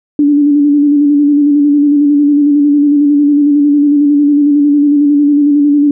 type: tone with vibrato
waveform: sine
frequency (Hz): 290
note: D4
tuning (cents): -22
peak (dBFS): -5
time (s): 0.19-5.91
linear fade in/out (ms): 2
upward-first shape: square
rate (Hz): 11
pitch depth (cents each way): 28
effects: none